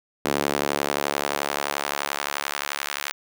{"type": "tone with high-pass filter sweep", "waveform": "sawtooth", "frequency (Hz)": 71.5, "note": "D2", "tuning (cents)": -46, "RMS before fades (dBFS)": -27, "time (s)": [0.25, 3.12], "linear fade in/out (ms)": 0, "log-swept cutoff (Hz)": [320, 1600], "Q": 0.87, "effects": []}